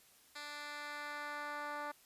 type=tone with band-pass filter sweep; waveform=10% pulse; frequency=293.7 Hz; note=D4; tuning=in tune; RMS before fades=-44 dBFS; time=0.35-1.92 s; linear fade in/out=10 ms; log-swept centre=3500 to 1000 Hz; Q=0.93; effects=white hiss -65 dBFS RMS until 2.05 s + resampled to 32000 Hz